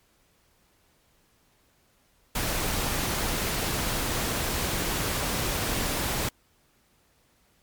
pink noise, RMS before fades -28 dBFS, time 2.35-6.29 s, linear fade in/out 5 ms, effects pink hiss -65 dBFS RMS until 7.62 s + MP3 96 kbps

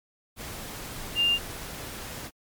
sine tone in noise, 2800 Hz, F7, 4 cents sharp, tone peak -20 dBFS, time 1.15-1.39 s, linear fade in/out 50 ms, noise pink, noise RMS -38 dBFS, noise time 0.36-2.31 s, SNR +15 dB, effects MP3 96 kbps

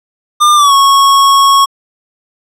square tone with pitch glide, 1202 to 1102.2 Hz, D6 to C#6, +40 to -10 cents, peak -5 dBFS, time 0.4-1.66 s, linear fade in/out 20 ms, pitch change -150 cents, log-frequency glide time 0.55-0.73 s, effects low-pass 11000 Hz 12 dB/octave

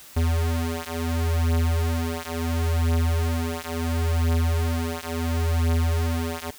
square beating tone pair, 82.2 / 82.92 Hz, E2 / E2, -4 / +11 cents, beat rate 0.72 Hz, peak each -25 dBFS, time 0.16-6.51 s, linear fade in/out 10 ms, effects white hiss -46 dBFS RMS until 6.58 s

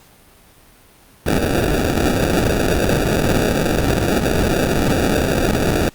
blue noise with sample-and-hold, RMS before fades -17 dBFS, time 1.26-5.89 s, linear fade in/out 2 ms, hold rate 1050 Hz, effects pink hiss -48 dBFS RMS until 5.94 s + Opus 48 kbps

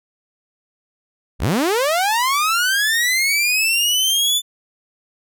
sawtooth linear sweep, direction up, 30.5 to 3520 Hz, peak -12 dBFS, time 1.39-4.42 s, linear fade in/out 50 ms, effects none

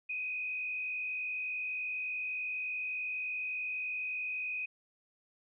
sine tone with frequency modulation, 2500 Hz, D#7, 8 cents sharp, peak -34 dBFS, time 0.09-4.66 s, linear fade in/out 10 ms, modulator 51.7 Hz, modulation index 0.91, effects none

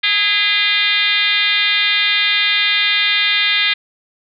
sine tone with frequency modulation, 2816 Hz, F7, 14 cents sharp, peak -12 dBFS, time 0.03-3.74 s, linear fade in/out 10 ms, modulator 388 Hz, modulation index 2.9, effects none

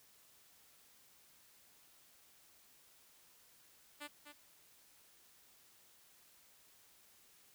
5% pulse tone with echo, 293.7 Hz, D4, in tune, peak -34 dBFS, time 4-4.08 s, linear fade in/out 20 ms, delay 250 ms, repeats 1, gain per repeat -8 dB, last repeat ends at 4.33 s, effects white hiss -66 dBFS RMS until 7.54 s

